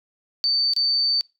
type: tone with dropouts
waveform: sine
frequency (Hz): 4567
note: D8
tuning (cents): -49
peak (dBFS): -18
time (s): 0.44-1.21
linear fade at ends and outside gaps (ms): 0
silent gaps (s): 0.735-0.764
effects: noise-tail reverb RT60 0.3 s tail -25 dB re dry